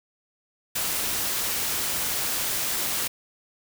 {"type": "noise", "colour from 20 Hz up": "white", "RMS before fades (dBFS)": -27, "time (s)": [0.75, 3.08], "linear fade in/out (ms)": 10, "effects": []}